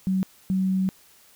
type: tone pair in turn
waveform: sine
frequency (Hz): 188.9 / 188.9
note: F#3 / F#3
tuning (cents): +36 / +36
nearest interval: unison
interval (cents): 0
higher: neither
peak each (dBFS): -20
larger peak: neither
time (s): 0.07-0.23 / 0.5-0.89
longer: second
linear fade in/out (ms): 0
effects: white hiss -55 dBFS RMS until 1.35 s